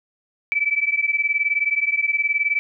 sine beating tone pair, 2300 / 2319 Hz, D7 / D7, -37 / -22 cents, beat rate 19 Hz, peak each -21 dBFS, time 0.52-2.59 s, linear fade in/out 0 ms, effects none

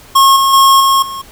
square tone with level steps, 1085 Hz, C#6, 37 cents flat, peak -5 / -9 / -5 / -8 / -22 dBFS, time 0.15-1.22 s, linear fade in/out 10 ms, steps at 0.36 / 0.53 / 0.8 / 1.02 s, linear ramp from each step 5 ms, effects pink hiss -39 dBFS RMS until 1.31 s

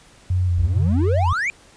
sine tone with vibrato, 89.3 Hz, F2, 39 cents sharp, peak -16 dBFS, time 0.3-1.33 s, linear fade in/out 5 ms, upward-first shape square, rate 2.7 Hz, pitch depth 33 cents each way
triangle exponential sweep, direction up, 51.91 to 2456 Hz, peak -18 dBFS, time 0.58-1.5 s, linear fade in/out 0 ms
effects pink hiss -50 dBFS RMS until 1.76 s + resampled to 22050 Hz

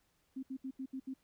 sine tone bursts at uneven times, 264.1 Hz, C4, 16 cents sharp, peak -38 dBFS, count 6, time 0.36-0.43 / 0.5-0.57 / 0.64-0.71 / 0.79-0.86 / 0.93-1 / 1.07-1.14 s, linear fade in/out 10 ms, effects pink hiss -75 dBFS RMS until 1.23 s

